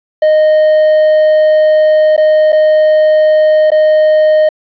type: tone with dropouts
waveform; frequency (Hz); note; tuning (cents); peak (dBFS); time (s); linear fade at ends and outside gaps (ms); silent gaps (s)
triangle; 618; D#5; -12; -3; 0.22-4.49; 5; 2.165-2.177 / 2.522-2.527 / 3.704-3.717
effects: resampled to 11025 Hz + 7-bit